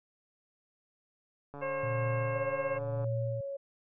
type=click train; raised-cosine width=1 ms; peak=-31 dBFS; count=216; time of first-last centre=1.54-3.043 s; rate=143 Hz
type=harmonic tone; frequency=538 Hz; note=C5; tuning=48 cents sharp; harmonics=1 / 2 / 3 / 4 / 5; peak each=-33 / -39 / -43 / -45 / -47 dBFS; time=1.61-2.79 s; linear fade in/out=20 ms
type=tone with tremolo; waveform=sine; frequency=116.54 Hz; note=A#2; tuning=in tune; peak=-30 dBFS; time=1.83-3.41 s; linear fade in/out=5 ms; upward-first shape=sine; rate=0.96 Hz; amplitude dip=95%
type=tone; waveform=sine; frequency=554.4 Hz; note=C#5; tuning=in tune; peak=-35 dBFS; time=2.35-3.57 s; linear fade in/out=10 ms
effects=none